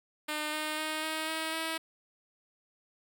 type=tone with pitch steps; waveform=5% pulse; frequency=303.4 / 307.3 / 311.2 / 315.2 / 319.2 / 323.3 Hz; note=D#4 / D#4 / D#4 / D#4 / D#4 / E4; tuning=-44 / -21 / 0 / +23 / +44 / -34 cents; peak=-21 dBFS; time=0.28-1.78 s; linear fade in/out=10 ms; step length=250 ms; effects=none